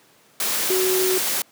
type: tone in noise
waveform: sine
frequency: 372.9 Hz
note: F#4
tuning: 14 cents sharp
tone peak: -19 dBFS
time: 0.7-1.18 s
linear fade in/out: 2 ms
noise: white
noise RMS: -23 dBFS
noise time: 0.4-1.42 s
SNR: +1 dB
effects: pink hiss -55 dBFS RMS until 1.51 s + high-pass 200 Hz 12 dB/octave